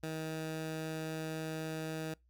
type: tone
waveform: 15% pulse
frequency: 158.6 Hz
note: D#3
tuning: 33 cents sharp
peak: -31 dBFS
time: 0.03-2.14 s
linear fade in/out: 5 ms
effects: noise-tail reverb RT60 0.2 s tail -25 dB re dry + added 60 Hz sine -66 dBFS peak until 2.29 s